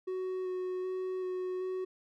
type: tone with vibrato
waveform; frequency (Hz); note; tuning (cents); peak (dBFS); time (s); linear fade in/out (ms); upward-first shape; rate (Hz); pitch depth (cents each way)
triangle; 370; F#4; 0; -31; 0.07-1.85; 10; square; 1.3; 10
effects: none